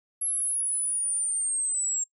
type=linear sweep; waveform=sine; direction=down; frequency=11175 to 7480 Hz; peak=-23 dBFS; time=0.21-2.04 s; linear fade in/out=10 ms; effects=noise-tail reverb RT60 0.1 s tail -23 dB re dry + tanh soft clip ceiling -23 dBFS